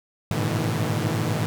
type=tone cluster; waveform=sawtooth; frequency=101.9 / 109.9 / 121.8 / 150.5 / 163.9 Hz; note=G#2 / A2 / B2 / D3 / E3; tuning=-32 / -2 / -24 / +43 / -10 cents; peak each=-25 dBFS; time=0.31-1.46 s; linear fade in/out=0 ms; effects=none